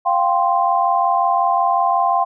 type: chord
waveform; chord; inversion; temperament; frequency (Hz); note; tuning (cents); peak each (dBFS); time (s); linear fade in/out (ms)
sine; F suspended second; none; equal; 698.5 / 784 / 1046.5; F5 / G5 / C6; 0 / 0 / 0; -18; 0.05-2.25; 20
effects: none